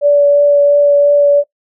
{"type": "tone with vibrato", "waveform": "sine", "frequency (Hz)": 576, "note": "D5", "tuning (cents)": -34, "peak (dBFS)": -5, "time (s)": [0.01, 1.44], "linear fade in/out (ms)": 50, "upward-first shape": "triangle", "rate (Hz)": 2.9, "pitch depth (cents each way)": 11, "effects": ["noise-tail reverb RT60 0.1 s tail -19 dB re dry"]}